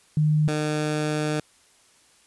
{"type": "tone pair in turn", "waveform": ["sine", "15% pulse"], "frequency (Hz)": [152.5, 151.94], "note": ["D#3", "D#3"], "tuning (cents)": [-34, -41], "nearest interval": "unison", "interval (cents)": 7, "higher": "first", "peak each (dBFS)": -17, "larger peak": "neither", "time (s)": [[0.17, 0.48], [0.48, 1.4]], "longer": "second", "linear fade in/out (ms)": 2, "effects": ["white hiss -58 dBFS RMS until 2.26 s", "resampled to 24000 Hz"]}